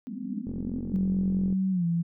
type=band-pass noise; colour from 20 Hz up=pink; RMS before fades=-34 dBFS; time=0.07-0.96 s; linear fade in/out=0 ms; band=190 to 270 Hz; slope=96 dB/octave
type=click train; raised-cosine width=3 ms; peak=-24 dBFS; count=48; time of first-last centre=0.47-1.526 s; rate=44.5 Hz
type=tone with pitch glide; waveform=sine; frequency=189.9 to 169.18 Hz; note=F#3 to E3; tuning=+45 to +45 cents; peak=-23 dBFS; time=0.93-2.03 s; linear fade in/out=20 ms; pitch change=-200 cents; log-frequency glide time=1.71-1.85 s
effects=none